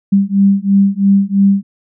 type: beating tone pair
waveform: sine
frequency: 196.1 / 199.1 Hz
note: G3 / G3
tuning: +1 / +27 cents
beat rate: 3 Hz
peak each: -11 dBFS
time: 0.12-1.63 s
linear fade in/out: 10 ms
effects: none